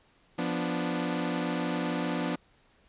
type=chord; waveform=sawtooth; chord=B diminished; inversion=second; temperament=equal; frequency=174.61 / 246.9 / 293.7 Hz; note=F3 / B3 / D4; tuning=0 / 0 / 0 cents; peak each=-29 dBFS; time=0.38-2.36 s; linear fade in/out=10 ms; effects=pink hiss -64 dBFS RMS until 2.88 s + resampled to 8000 Hz